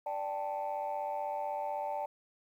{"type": "chord", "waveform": "sine", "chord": "D suspended fourth", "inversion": "none", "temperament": "equal", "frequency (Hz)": [587.3, 784, 880], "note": ["D5", "G5", "A5"], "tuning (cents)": [0, 0, 0], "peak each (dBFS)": [-37, -37, -36], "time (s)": [0.06, 2.06], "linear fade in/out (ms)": 5, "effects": ["tanh soft clip ceiling -28 dBFS", "11-bit"]}